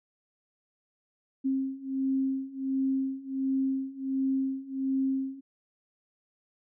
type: beating tone pair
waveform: sine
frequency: 266.4 / 267.8 Hz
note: C4 / C4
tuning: +31 / +40 cents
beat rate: 1.4 Hz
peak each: -31 / -29 dBFS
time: 1.44-5.41 s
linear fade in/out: 20 ms
effects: none